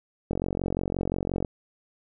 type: click train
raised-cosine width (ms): 2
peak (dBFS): -14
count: 53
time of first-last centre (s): 0.31-1.448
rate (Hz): 45.7
effects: none